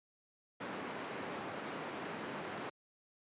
pink band-pass noise, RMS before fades -43 dBFS, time 0.6-2.7 s, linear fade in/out 10 ms, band 210 to 2100 Hz, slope 12 dB/octave, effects high-pass 100 Hz 12 dB/octave + resampled to 8000 Hz

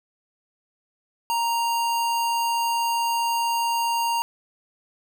square tone, 932.3 Hz, A#5, in tune, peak -22 dBFS, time 1.3-4.22 s, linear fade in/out 0 ms, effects none

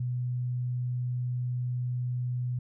sine tone, 124 Hz, B2, 7 cents sharp, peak -28 dBFS, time 0-2.59 s, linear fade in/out 5 ms, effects none

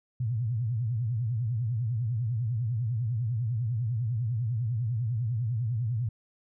sine tone with vibrato, 116.2 Hz, A#2, 5 cents flat, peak -26 dBFS, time 0.2-6.09 s, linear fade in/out 5 ms, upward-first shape triangle, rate 10 Hz, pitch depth 210 cents each way, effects none

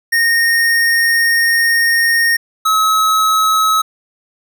square tone pair in turn, 1849 / 1285.1 Hz, A#6 / E6, -15 / -44 cents, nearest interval tritone, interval 629 cents, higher first, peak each -11 dBFS, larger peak neither, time 0.12-2.37 / 2.65-3.82 s, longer first, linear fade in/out 10 ms, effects none

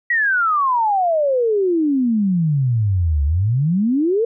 sine exponential two-way sweep, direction down then up, 1950 to 69.2 to 477.1 Hz, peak -14 dBFS, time 0.1-4.25 s, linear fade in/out 5 ms, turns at 3.24 s, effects none

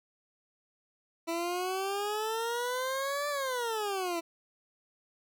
20% pulse exponential two-way sweep, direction up then down, 329.6 to 588 to 329.6 Hz, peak -26 dBFS, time 1.27-4.21 s, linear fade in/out 20 ms, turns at 3.29 s, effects none

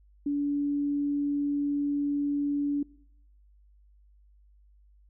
sine tone, 287.1 Hz, D4, 39 cents flat, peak -25 dBFS, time 0.26-2.83 s, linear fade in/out 5 ms, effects noise-tail reverb RT60 0.7 s tail -22 dB re dry + added 50 Hz sine -56 dBFS peak until 5.09 s

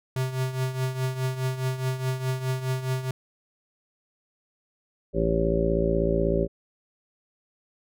square tone with tremolo, 130 Hz, C3, 11 cents flat, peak -23 dBFS, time 0.16-3.11 s, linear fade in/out 2 ms, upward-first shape triangle, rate 4.8 Hz, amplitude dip 75%
harmonic tone, 56.2 Hz, A1, 37 cents sharp, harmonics 1 / 2 / 3 / 4 / 5 / 6 / 7 / 9 / 10, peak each -28 / -36 / -28 / -34 / -33 / -33 / -26 / -32 / -28 dBFS, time 5.13-6.48 s, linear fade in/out 50 ms
effects none

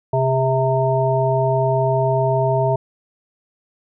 harmonic tone with a mistuned harmonic, 130.9 Hz, C3, 1 cent sharp, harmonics 1 / 3 / 5 / 7, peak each -19 / -22 / -19 / -23 dBFS, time 0.13-2.76 s, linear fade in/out 5 ms, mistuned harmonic 3, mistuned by +48 cents, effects none

